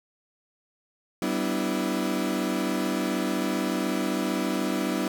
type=chord; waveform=35% pulse; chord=E minor seventh; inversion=first; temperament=equal with one note detuned; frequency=192.08 / 246.9 / 293.7 / 329.6 Hz; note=G3 / B3 / D4 / E4; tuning=-35 / 0 / 0 / 0 cents; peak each=-29 dBFS; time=1.22-5.08 s; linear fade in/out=2 ms; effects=none